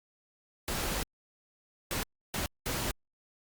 pink noise bursts at uneven times, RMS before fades -33 dBFS, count 4, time 0.68-1.03 / 1.91-2.03 / 2.34-2.46 / 2.66-2.91 s, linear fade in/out 0 ms, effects Opus 48 kbps

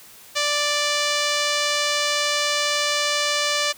5% pulse tone with low-pass filter, 587.3 Hz, D5, in tune, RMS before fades -22 dBFS, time 0.35-3.73 s, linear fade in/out 20 ms, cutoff 7600 Hz, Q 0.65, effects white hiss -46 dBFS RMS until 3.77 s

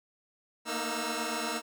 10% pulse tone cluster, 227.3 / 236.1 / 312.4 / 719 / 1337 Hz, A#3 / A#3 / D#4 / F#5 / E6, -43 / +22 / +7 / -50 / +24 cents, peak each -31 / -29 / -28 / -36 / -29 dBFS, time 0.65-1.62 s, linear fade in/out 50 ms, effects none

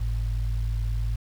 sine tone pair together, 50.96 / 110 Hz, G#1 / A2, -32 / 0 cents, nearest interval octave + minor second, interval 1332 cents, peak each -24 / -29 dBFS, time 0-1.16 s, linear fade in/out 10 ms, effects tanh soft clip ceiling -17 dBFS + 8-bit

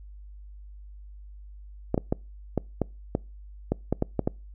clicks, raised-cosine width 2 ms, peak -10 dBFS, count 11, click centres 1.944 / 1.978 / 2.125 / 2.577 / 2.817 / 3.151 / 3.72 / 3.926 / 4.024 / 4.193 / 4.275 s, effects noise-tail reverb RT60 0.3 s tail -26 dB re dry + added 50 Hz sine -42 dBFS peak until 4.54 s

